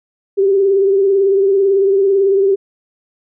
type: tone with vibrato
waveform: sine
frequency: 392 Hz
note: G4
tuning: in tune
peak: -9 dBFS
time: 0.37-2.56 s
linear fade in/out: 20 ms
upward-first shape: triangle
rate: 18 Hz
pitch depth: 56 cents each way
effects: none